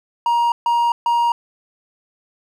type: tone bursts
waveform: triangle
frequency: 944 Hz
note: A#5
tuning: 22 cents sharp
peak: -12 dBFS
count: 3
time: 0.26-1.32 s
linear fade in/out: 2 ms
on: 260 ms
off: 140 ms
effects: none